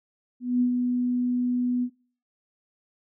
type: tone with ADSR envelope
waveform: sine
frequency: 246.9 Hz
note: B3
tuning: in tune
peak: -18 dBFS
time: 0.4-1.9 s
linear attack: 210 ms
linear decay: 94 ms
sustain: -4 dB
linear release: 71 ms
effects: noise-tail reverb RT60 0.4 s tail -19 dB re dry